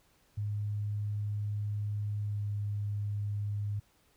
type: tone with pitch glide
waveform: sine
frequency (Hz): 103.9 to 102.94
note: G#2 to G#2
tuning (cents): +1 to -15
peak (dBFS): -31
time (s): 0.37-3.8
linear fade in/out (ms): 10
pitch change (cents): -16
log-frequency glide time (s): 2.2-2.48
effects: pink hiss -68 dBFS RMS until 4.16 s